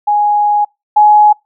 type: tone pair in turn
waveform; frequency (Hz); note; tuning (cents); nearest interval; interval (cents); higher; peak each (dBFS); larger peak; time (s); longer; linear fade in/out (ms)
sine; 830.6 / 840.3; G#5 / G#5; 0 / +20; unison; 20; second; -8 / -3; second; 0.07-0.65 / 0.96-1.33; first; 10
effects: noise-tail reverb RT60 0.2 s tail -25 dB re dry